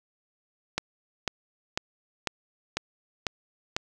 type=click train; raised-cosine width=0.2 ms; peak=-9 dBFS; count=7; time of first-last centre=0.78-3.765 s; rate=2.01 Hz; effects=none